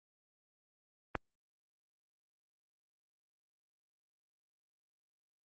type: click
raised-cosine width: 0.5 ms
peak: -17 dBFS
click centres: 1.153 s
effects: Opus 24 kbps